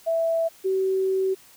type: tone pair in turn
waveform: sine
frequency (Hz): 659.3 / 381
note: E5 / G4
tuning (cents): 0 / -49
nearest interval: major sixth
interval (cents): 949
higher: first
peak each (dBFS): -20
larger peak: neither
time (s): 0.06-0.49 / 0.64-1.35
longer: second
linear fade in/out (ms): 20
effects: white hiss -52 dBFS RMS until 1.56 s